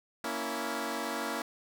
10% pulse chord, A# diminished, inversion none, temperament equal with one note detuned, 233.1 / 280.1 / 329.6 Hz, A#3 / C#4 / E4, 0 / +18 / 0 cents, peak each -29 dBFS, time 0.24-1.42 s, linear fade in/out 2 ms, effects none

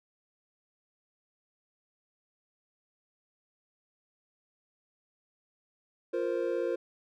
triangle chord, F suspended fourth, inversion none, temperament equal, 349.2 / 466.2 / 523.3 Hz, F4 / Bb4 / C5, 0 / 0 / 0 cents, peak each -31 dBFS, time 6.13-6.76 s, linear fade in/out 10 ms, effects none

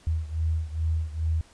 sine beating tone pair, 79.4 / 81.8 Hz, D#2 / E2, +36 / -13 cents, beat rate 2.4 Hz, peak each -26 / -29 dBFS, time 0.07-1.41 s, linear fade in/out 0 ms, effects pink hiss -56 dBFS RMS until 1.53 s + resampled to 22050 Hz

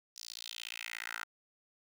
10% pulse tone with high-pass filter sweep, 57 Hz, A#1, 38 cents flat, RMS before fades -44 dBFS, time 0.16-1.24 s, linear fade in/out 5 ms, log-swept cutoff 5400 to 1400 Hz, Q 3.1, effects none

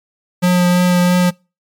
square tone with vibrato, 178.7 Hz, F3, 40 cents sharp, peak -10 dBFS, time 0.42-1.31 s, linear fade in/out 20 ms, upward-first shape triangle, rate 3 Hz, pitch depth 14 cents each way, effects noise-tail reverb RT60 0.3 s tail -26 dB re dry + MP3 96 kbps

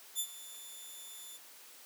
10% pulse tone with ADSR envelope, 3520 Hz, A7, in tune, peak -23 dBFS, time 0.15-1.38 s, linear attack 44 ms, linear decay 68 ms, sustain -17 dB, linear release 20 ms, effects white hiss -55 dBFS RMS until 1.85 s + high-pass 300 Hz 12 dB/octave

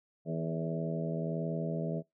harmonic tone with a mistuned harmonic, 81.4 Hz, E2, 21 cents flat, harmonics 2 / 3 / 4 / 5 / 6 / 7 / 8, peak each -34 / -41 / -44 / -41 / -45 / -42 / -41 dBFS, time 0.25-2.03 s, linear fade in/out 50 ms, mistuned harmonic 5, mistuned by +38 cents, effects noise-tail reverb RT60 0.2 s tail -25 dB re dry

